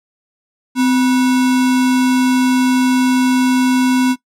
sine tone with sample-and-hold, 256.1 Hz, C4, 37 cents flat, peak -10 dBFS, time 0.75-4.16 s, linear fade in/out 50 ms, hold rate 1225 Hz, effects noise-tail reverb RT60 0.1 s tail -18 dB re dry + low-pass 11000 Hz 12 dB/octave

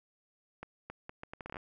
accelerating click train, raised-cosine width 0.5 ms, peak -27 dBFS, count 12, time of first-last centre 0.63-1.568 s, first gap 270 ms, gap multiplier 0.72, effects none

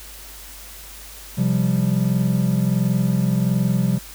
triangle chord, C suspended fourth, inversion none, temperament equal, 130.81 / 174.61 / 196 Hz, C3 / F3 / G3, 0 / 0 / 0 cents, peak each -19 dBFS, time 1.37-3.99 s, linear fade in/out 20 ms, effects added 50 Hz sine -42 dBFS peak until 4.14 s + white hiss -40 dBFS RMS until 4.14 s

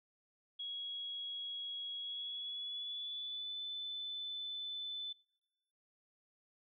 sine tone with pitch glide, 3322 to 3511 Hz, G#7 to A7, 0 to -4 cents, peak -40 dBFS, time 0.59-5.13 s, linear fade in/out 10 ms, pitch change +96 cents, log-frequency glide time 1.97-3.6 s, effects noise-tail reverb RT60 1.0 s tail -25 dB re dry

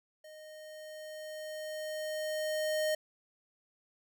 square tone with level ramp, 618 Hz, D#5, 12 cents flat, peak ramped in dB -50 to -29 dBFS, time 0.24-2.95 s, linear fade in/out 5 ms, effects none

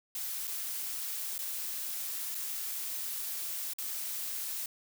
blue noise with dropouts, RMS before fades -37 dBFS, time 0.15-4.66 s, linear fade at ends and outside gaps 2 ms, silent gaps 0.472-0.476 / 1.381-1.389 / 2.347-2.351 / 3.735-3.784 s, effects none

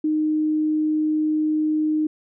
sine tone, 308.2 Hz, D#4, 16 cents flat, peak -18 dBFS, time 0.04-2.07 s, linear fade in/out 5 ms, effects none

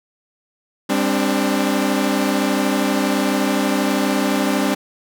sawtooth chord, G suspended fourth, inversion none, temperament equal with one note detuned, 200.2 / 261.6 / 293.7 Hz, G3 / C4 / D4, +37 / 0 / 0 cents, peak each -17 dBFS, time 0.89-4.75 s, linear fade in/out 10 ms, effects none

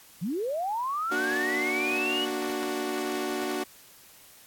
sine linear sweep, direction up, 146.83 to 2960 Hz, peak -27 dBFS, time 0.21-2.26 s, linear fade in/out 20 ms
sawtooth chord, Bb augmented, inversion none, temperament equal, 233.1 / 293.7 / 370 Hz, Bb3 / D4 / F#4, 0 / 0 / 0 cents, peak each -33 / -29 / -27 dBFS, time 1.11-3.64 s, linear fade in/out 10 ms
effects white hiss -53 dBFS RMS until 4.46 s + AAC 64 kbps

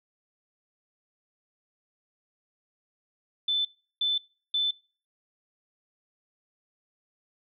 sine tone bursts, 3520 Hz, A7, in tune, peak -23 dBFS, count 3, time 3.48-4.71 s, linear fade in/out 5 ms, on 170 ms, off 360 ms, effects noise-tail reverb RT60 0.4 s tail -25 dB re dry

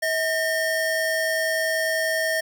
square tone pair together, 642.1 / 1816 Hz, E5 / A#6, -46 / -46 cents, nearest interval octave + tritone, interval 1800 cents, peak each -25 dBFS, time 0.02-2.41 s, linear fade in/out 10 ms, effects none

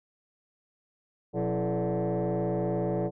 sine tone with frequency modulation, 123.47 Hz, B2, in tune, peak -24 dBFS, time 1.33-3.11 s, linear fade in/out 50 ms, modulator 152 Hz, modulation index 3.6, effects tanh soft clip ceiling -23 dBFS

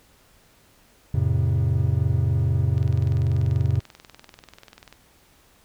triangle chord, F major, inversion none, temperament equal with one note detuned, 87.31 / 110 / 133.87 Hz, F2 / A2 / C3, 0 / 0 / +40 cents, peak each -21 dBFS, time 1.14-3.8 s, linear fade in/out 5 ms
click train, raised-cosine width 0.2 ms, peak -26 dBFS, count 45, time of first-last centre 2.78-4.926 s, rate 20.5 Hz
effects pink hiss -57 dBFS RMS until 5.64 s

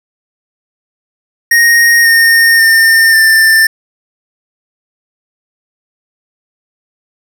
square tone with pitch steps, 1864.7 / 1836.9 / 1809.5 / 1782.6 Hz, A#6 / A#6 / A6 / A6, 0 / -26 / +48 / +22 cents, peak -5 dBFS, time 1.51-3.67 s, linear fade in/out 5 ms, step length 540 ms, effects none

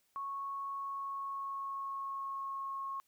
sine tone with pitch glide, 1104 to 1089.4 Hz, C#6 to C#6, -7 to -30 cents, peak -37 dBFS, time 0.16-3 s, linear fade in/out 0 ms, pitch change -23 cents, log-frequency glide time 0.75-2.71 s, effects white hiss -75 dBFS RMS until 3.07 s

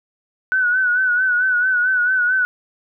sine tone with vibrato, 1489 Hz, F#6, 11 cents sharp, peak -14 dBFS, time 0.52-2.45 s, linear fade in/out 0 ms, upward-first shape sine, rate 4.5 Hz, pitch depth 55 cents each way, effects none

